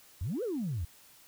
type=exponential two-way sweep; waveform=sine; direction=up then down; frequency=73.7 to 522 to 73.7 Hz; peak=-30 dBFS; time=0.21-0.85 s; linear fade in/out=5 ms; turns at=0.43 s; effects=tanh soft clip ceiling -27 dBFS + white hiss -58 dBFS RMS until 1.27 s